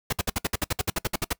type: noise bursts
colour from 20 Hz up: pink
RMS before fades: -25 dBFS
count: 15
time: 0.1-1.331 s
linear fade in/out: 5 ms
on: 27 ms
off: 59 ms
effects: noise-tail reverb RT60 0.1 s tail -23 dB re dry